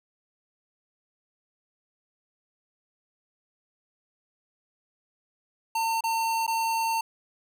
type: tone with dropouts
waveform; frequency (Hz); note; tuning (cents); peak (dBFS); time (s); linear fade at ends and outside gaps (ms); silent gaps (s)
square; 905; A5; +48; -25; 5.75-7.01; 5; 6.008-6.038 / 6.466-6.477
effects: none